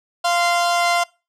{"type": "tone pair together", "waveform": "sawtooth", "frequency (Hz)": [694.1, 1040], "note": ["F5", "C6"], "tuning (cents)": [-11, -11], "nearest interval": "perfect fifth", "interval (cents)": 700, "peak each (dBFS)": [-13, -19], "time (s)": [0.24, 1.04], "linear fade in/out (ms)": 10, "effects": ["noise-tail reverb RT60 0.3 s tail -24 dB re dry", "low-pass 9000 Hz 12 dB/octave"]}